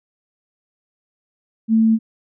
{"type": "tone", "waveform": "sine", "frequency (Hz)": 222.9, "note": "A3", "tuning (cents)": 23, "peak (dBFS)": -11, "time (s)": [1.68, 1.99], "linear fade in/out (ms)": 50, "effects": []}